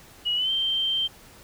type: tone with pitch glide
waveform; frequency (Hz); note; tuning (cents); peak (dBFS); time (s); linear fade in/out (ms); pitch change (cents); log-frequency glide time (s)
sine; 2910 to 3137; F#7 to G7; -29 to +1; -22; 0.25-1.08; 20; +130; 0.35-0.51
effects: pink hiss -50 dBFS RMS until 1.43 s